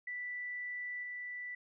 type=tone with level steps; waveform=sine; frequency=1973 Hz; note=B6; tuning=2 cents flat; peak=-38 / -40 dBFS; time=0.07-1.55 s; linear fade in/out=5 ms; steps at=1.03 s; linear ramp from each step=2 ms; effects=none